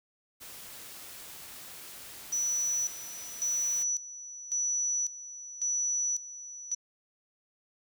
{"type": "noise", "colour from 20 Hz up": "white", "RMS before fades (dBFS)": -46, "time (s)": [0.4, 3.84], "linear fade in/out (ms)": 20}
{"type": "tone with tremolo", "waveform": "sine", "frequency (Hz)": 5920, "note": "F#8", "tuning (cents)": 0, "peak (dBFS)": -27, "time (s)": [2.32, 6.75], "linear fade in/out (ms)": 10, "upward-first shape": "square", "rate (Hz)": 0.91, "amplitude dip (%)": 80}
{"effects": []}